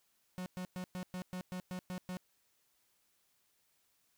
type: tone bursts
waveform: 45% pulse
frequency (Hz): 182.6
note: F#3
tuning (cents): -23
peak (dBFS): -39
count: 10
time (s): 0.38-2.17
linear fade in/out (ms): 0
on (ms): 80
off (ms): 110
effects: white hiss -75 dBFS RMS until 4.17 s

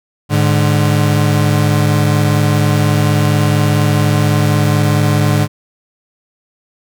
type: tone pair together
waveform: 35% pulse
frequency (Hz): 104.98 / 149.2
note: G#2 / D3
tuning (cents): +19 / +28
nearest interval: tritone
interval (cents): 609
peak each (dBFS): -11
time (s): 0.29-5.48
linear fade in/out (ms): 50
effects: none

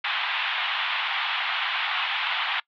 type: band-pass noise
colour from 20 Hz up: white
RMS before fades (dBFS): -27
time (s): 0.04-2.6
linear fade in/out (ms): 5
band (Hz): 770 to 3500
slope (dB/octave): 48
effects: noise-tail reverb RT60 0.1 s tail -24 dB re dry

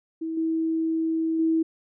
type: tone with level steps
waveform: sine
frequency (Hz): 323.7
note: E4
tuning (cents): -31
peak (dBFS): -27 / -22 / -19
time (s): 0.21-1.63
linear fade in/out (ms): 10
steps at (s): 0.37 / 1.39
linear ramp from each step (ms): 5
effects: none

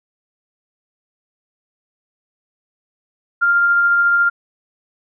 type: tone with tremolo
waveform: sine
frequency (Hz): 1397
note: F6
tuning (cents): 0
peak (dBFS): -10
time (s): 3.41-4.3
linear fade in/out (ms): 20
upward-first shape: triangle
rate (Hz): 14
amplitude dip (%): 25
effects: none

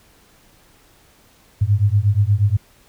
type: beating tone pair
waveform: sine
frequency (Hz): 98.4 / 106.8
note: G2 / G#2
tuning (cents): +7 / +49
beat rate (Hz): 8.4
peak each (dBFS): -16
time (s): 1.61-2.57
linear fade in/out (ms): 10
effects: pink hiss -53 dBFS RMS until 2.88 s

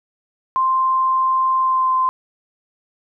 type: tone with pitch glide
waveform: sine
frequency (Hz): 1046.5 to 1036.9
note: C6 to C6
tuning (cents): 0 to -16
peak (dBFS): -14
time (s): 0.56-2.09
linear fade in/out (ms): 0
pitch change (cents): -16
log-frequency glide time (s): 1.57-1.95
effects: none

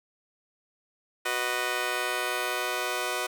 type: chord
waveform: 10% pulse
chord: B major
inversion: second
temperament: just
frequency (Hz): 370.4 / 493.9 / 617.4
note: F#4 / B4 / D#5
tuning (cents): +2 / 0 / -14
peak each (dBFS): -24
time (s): 1.25-3.27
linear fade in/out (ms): 10
effects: none

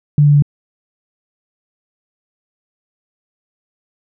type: tone with pitch steps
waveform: sine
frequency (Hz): 146.83 / 145.73 / 144.64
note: D3 / D3 / D3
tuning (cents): 0 / -13 / -26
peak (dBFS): -6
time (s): 0.18-0.423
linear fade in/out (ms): 2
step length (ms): 81
effects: none

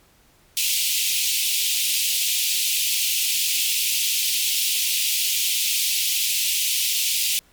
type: high-pass noise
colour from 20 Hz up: pink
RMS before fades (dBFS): -22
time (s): 0.57-7.39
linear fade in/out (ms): 0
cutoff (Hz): 2500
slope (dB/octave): 48
effects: pink hiss -57 dBFS RMS until 7.52 s + MP3 96 kbps

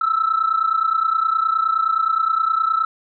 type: tone pair together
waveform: sine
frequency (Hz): 1300.4 / 1330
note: E6 / E6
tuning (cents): -24 / +15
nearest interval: unison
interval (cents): 39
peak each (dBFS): -18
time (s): 0.01-2.85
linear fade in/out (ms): 5
effects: tanh soft clip ceiling -10 dBFS

